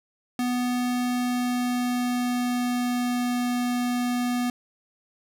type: tone with pitch glide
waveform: square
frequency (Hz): 246.9 to 245.1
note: B3 to B3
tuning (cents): 0 to -13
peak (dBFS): -24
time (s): 0.39-4.5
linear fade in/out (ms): 2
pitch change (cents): -13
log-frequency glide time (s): 1.07-3.37
effects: none